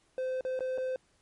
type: tone with dropouts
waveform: triangle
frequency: 516 Hz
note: C5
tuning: 24 cents flat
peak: -28 dBFS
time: 0.18-0.96 s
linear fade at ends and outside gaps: 1 ms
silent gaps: 0.409-0.45 / 0.592-0.606 / 0.777-0.782 s
effects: pink hiss -69 dBFS RMS until 1.21 s + MP3 48 kbps